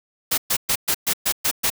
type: noise bursts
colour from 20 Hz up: white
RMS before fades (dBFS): -20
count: 8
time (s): 0.31-1.702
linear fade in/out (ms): 10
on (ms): 69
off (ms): 120
effects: none